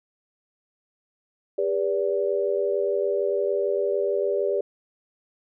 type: tone cluster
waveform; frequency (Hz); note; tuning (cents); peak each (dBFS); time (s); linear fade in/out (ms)
sine; 400.4 / 487.1 / 578; G4 / B4 / D5; +37 / -24 / -28; -24 / -28 / -26; 1.58-4.61; 5
effects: none